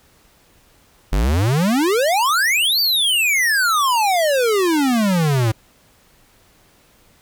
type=exponential two-way sweep; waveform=square; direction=up then down; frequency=43.96 to 4699 to 107 Hz; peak=-15 dBFS; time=1.12-5.52 s; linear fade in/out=10 ms; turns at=2.8 s; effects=pink hiss -54 dBFS RMS until 7.21 s